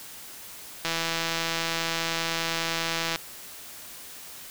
click train, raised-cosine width 0.2 ms, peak -10 dBFS, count 382, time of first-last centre 0.85-3.159 s, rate 165 Hz, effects white hiss -43 dBFS RMS until 4.5 s

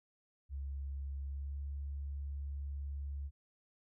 sine tone with pitch glide, 69.1 to 70.39 Hz, C#2 to C#2, -5 to +27 cents, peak -38 dBFS, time 0.49-3.31 s, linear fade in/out 50 ms, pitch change +32 cents, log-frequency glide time 1.25-1.58 s, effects none

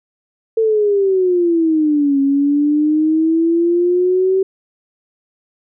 sine exponential two-way sweep, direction down then up, 451.9 to 274.1 to 384.5 Hz, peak -11 dBFS, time 0.57-4.43 s, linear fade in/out 5 ms, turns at 2.2 s, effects none

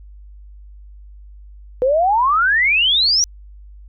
sine exponential sweep, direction up, 490.7 to 5920 Hz, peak -12 dBFS, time 1.82-3.24 s, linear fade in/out 0 ms, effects added 50 Hz sine -37 dBFS peak until 3.88 s

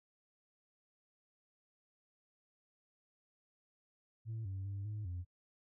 sine tone with pitch steps, 112.1 / 96 / 99.1 / 105.7 / 88.9 Hz, A2 / G2 / G2 / G#2 / F2, +33 / -36 / +19 / +31 / +31 cents, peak -37 dBFS, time 4.25-5.25 s, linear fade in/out 50 ms, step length 200 ms, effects noise-tail reverb RT60 0.1 s tail -26 dB re dry + tanh soft clip ceiling -37 dBFS

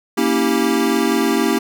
square chord, A# diminished seventh, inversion none, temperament equal with one note detuned, 233.1 / 277.2 / 323.6 / 392 Hz, A#3 / C#4 / E4 / G4, 0 / 0 / -32 / 0 cents, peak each -21 dBFS, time 0.17-1.59 s, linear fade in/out 10 ms, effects none

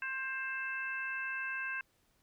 harmonic tone, 528 Hz, C5, 16 cents sharp, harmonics 2 / 3 / 4 / 5, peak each -46 / -37 / -48 / -41 dBFS, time 0.02-1.81 s, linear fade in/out 2 ms, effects pink hiss -73 dBFS RMS until 2.22 s

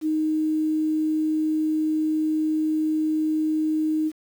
sine tone with quantisation, 311.1 Hz, D#4, in tune, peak -20 dBFS, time 0.01-4.12 s, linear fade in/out 50 ms, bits 8, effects none

